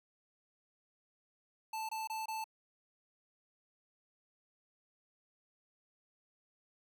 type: tone bursts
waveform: square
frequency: 880 Hz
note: A5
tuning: in tune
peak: -38 dBFS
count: 4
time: 1.73-2.442 s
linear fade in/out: 5 ms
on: 160 ms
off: 24 ms
effects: none